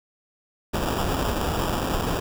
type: noise with sample-and-hold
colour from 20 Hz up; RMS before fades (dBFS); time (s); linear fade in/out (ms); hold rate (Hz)
pink; -25; 0.73-2.2; 10; 2100
effects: none